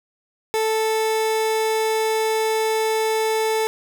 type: tone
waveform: 30% pulse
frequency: 440 Hz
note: A4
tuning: in tune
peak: -16 dBFS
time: 0.54-3.67 s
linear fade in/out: 0 ms
effects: none